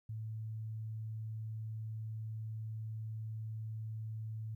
sine tone, 110 Hz, A2, in tune, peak -39 dBFS, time 0.09-4.55 s, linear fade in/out 5 ms, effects 13-bit

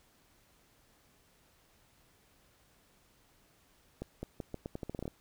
accelerating click train, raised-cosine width 2 ms, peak -25 dBFS, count 13, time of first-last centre 4.02-5.079 s, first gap 210 ms, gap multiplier 0.82, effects pink hiss -67 dBFS RMS until 5.2 s

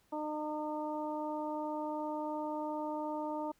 harmonic tone, 303.8 Hz, D#4, 41 cents flat, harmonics 1 / 2 / 3 / 4, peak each -39 / -40 / -39 / -49 dBFS, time 0.12-3.52 s, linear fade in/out 10 ms, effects pink hiss -71 dBFS RMS until 3.59 s

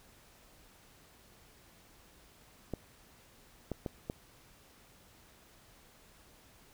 clicks, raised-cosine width 2 ms, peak -22 dBFS, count 4, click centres 2.737 / 3.717 / 3.862 / 4.099 s, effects pink hiss -61 dBFS RMS until 6.73 s

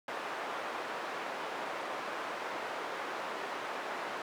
white band-pass noise, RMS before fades -39 dBFS, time 0.08-4.22 s, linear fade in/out 2 ms, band 400 to 1300 Hz, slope 12 dB/octave, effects none

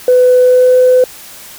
sine tone with pitch glide, 501 to 505.9 Hz, B4 to B4, +25 to +42 cents, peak -3 dBFS, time 0.08-1.04 s, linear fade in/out 2 ms, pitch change +17 cents, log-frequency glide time 0.39-0.78 s, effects tanh soft clip ceiling 0 dBFS + white hiss -33 dBFS RMS until 1.58 s

